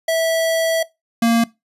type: tone pair in turn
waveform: square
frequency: 654 / 231.2 Hz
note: E5 / A#3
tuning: -14 / -14 cents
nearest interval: octave + tritone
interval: 1800 cents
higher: first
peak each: -16 / -13 dBFS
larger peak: second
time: 0.08-0.83 / 1.22-1.44 s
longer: first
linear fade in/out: 5 ms
effects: noise-tail reverb RT60 0.2 s tail -20 dB re dry + resampled to 32000 Hz